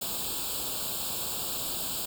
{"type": "noise with comb filter", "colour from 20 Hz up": "white", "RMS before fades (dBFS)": -33, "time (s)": [0.01, 2.06], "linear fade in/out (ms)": 10, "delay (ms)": 0.25, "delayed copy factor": 0.95, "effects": []}